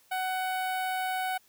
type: tone with notch filter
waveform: sawtooth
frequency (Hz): 747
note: F#5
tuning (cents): +16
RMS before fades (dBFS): -31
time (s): 0.11-1.38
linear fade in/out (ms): 10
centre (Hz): 6000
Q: 0.85
effects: white hiss -63 dBFS RMS until 1.48 s